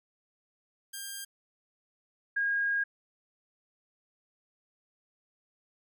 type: tone pair in turn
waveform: 5% pulse / sine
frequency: 1601 / 1629.9 Hz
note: G6 / G#6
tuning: +36 / -33 cents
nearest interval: unison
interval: 31 cents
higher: second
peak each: -27 / -26 dBFS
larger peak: second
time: 0.93-1.25 / 2.36-2.84 s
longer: second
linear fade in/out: 10 ms
effects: none